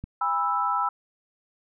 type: click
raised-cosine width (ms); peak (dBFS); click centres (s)
5; -22; 0.04
type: chord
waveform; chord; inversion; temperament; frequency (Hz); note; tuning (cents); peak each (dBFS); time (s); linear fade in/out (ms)
sine; E major; first; equal with one note detuned; 810.7 / 987.8 / 1318.5; G#5 / B5 / E6; -42 / 0 / 0; -29 / -27 / -25; 0.21-0.89; 5
effects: none